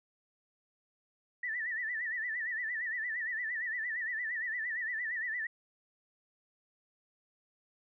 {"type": "tone with vibrato", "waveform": "sine", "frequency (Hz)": 1863, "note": "A#6", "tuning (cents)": -2, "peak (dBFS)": -33, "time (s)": [1.43, 5.47], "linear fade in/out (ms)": 5, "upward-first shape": "sine", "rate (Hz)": 8.7, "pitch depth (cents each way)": 120, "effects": []}